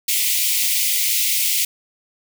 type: high-pass noise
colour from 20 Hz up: white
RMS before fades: -19 dBFS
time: 0.08-1.65 s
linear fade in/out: 5 ms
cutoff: 2000 Hz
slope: 96 dB/octave
effects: none